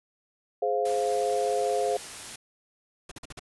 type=chord; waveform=sine; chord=F minor; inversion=first; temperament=just; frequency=419.1 / 523.8 / 698.5 Hz; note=Ab4 / C5 / F5; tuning=+16 / +2 / 0 cents; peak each=-28 dBFS; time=0.62-1.97 s; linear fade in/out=5 ms
type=noise; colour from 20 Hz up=white; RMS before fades=-40 dBFS; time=0.85-2.36 s; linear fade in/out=5 ms
type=noise bursts; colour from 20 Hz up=pink; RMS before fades=-41 dBFS; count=5; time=3.09-3.395 s; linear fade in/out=5 ms; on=25 ms; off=45 ms
effects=resampled to 24000 Hz